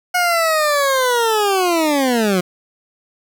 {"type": "linear sweep", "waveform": "20% pulse", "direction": "down", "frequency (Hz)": [727, 175], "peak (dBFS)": -9, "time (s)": [0.14, 2.41], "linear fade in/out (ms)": 10, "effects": ["7-bit"]}